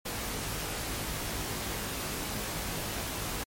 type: noise with comb filter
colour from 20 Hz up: pink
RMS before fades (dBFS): -35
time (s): 0.05-3.44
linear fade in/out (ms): 10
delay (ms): 19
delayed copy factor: +0.6
effects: MP3 64 kbps